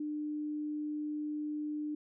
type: tone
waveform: sine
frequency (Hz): 300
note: D4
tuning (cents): +37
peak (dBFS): -34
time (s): 0-1.95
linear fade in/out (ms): 5
effects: none